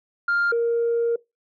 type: tone pair in turn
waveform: sine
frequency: 1400 / 467.2 Hz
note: F6 / A#4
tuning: +4 / +4 cents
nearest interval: octave + perfect fifth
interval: 1900 cents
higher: first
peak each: -17 dBFS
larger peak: neither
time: 0.28-0.52 / 0.52-1.16 s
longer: second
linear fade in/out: 5 ms
effects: noise-tail reverb RT60 0.2 s tail -22 dB re dry + tanh soft clip ceiling -16 dBFS